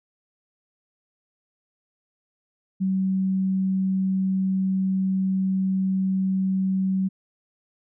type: tone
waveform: sine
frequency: 190 Hz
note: F#3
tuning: 46 cents sharp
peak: -20 dBFS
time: 2.8-7.09 s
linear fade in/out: 20 ms
effects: none